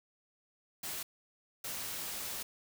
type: noise bursts at uneven times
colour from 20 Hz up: white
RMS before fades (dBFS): -40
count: 2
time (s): 0.83-1.03 / 1.64-2.43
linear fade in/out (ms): 5
effects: none